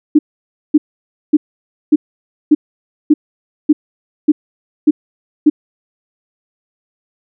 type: tone bursts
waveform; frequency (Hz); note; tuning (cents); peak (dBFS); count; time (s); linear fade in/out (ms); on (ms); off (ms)
sine; 300.7; D4; +41; -3; 10; 0.15-5.5; 10; 40; 550
effects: none